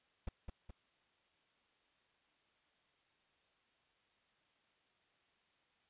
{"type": "noise with echo", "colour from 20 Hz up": "brown", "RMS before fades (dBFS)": -39, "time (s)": [0.27, 0.29], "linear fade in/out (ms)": 5, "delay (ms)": 210, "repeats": 2, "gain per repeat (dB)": -5, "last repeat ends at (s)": 0.71, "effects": ["white hiss -75 dBFS RMS until 5.89 s", "resampled to 8000 Hz"]}